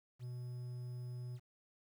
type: tone with quantisation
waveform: triangle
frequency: 123.47 Hz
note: B2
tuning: in tune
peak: -40 dBFS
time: 0.19-1.4 s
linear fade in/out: 50 ms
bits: 11
effects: none